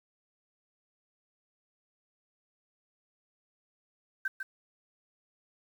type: tone with echo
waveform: sine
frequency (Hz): 1559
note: G6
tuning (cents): -10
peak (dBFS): -28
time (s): 4.25-4.28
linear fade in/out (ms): 5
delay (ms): 150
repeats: 1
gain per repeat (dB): -6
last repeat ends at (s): 4.43
effects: 9-bit

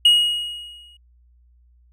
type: tone with exponential decay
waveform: triangle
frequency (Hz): 2888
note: F#7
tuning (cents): -43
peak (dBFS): -7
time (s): 0.05-0.97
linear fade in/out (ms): 5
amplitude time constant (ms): 200
effects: added 60 Hz sine -52 dBFS peak until 1.92 s

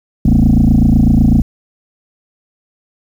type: tone with frequency modulation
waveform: sine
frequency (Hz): 140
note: C#3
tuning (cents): +18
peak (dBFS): -4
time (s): 0.25-1.42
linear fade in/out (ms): 5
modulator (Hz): 28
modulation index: 4.3
effects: tanh soft clip ceiling -3 dBFS + 7-bit

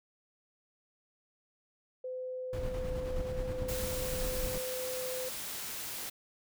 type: tone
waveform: sine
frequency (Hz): 510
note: C5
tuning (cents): -44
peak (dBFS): -36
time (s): 2.04-5.29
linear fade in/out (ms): 5
type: noise with tremolo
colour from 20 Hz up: brown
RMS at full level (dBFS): -36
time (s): 2.53-4.58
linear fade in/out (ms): 2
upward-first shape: square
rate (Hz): 9.5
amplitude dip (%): 30
type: noise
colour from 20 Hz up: white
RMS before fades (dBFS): -40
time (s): 3.68-6.1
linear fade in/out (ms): 10
effects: none

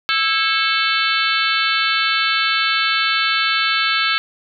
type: harmonic tone with a mistuned harmonic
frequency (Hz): 440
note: A4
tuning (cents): 0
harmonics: 3 / 4 / 5 / 6 / 7 / 8 / 9 / 10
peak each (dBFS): -21 / -22 / -23 / -24 / -24 / -25 / -26 / -26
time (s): 0.09-4.18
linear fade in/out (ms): 0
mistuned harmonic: 4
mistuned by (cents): -130
effects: none

